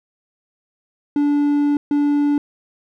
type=tone bursts at uneven times; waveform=triangle; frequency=290 Hz; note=D4; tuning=22 cents flat; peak=-12 dBFS; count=2; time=1.16-1.77 / 1.91-2.38 s; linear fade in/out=2 ms; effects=none